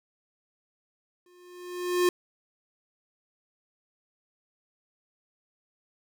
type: tone with exponential growth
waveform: square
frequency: 357 Hz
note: F4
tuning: 38 cents sharp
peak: -19 dBFS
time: 1.26-2.09 s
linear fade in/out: 2 ms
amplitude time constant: 180 ms
effects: none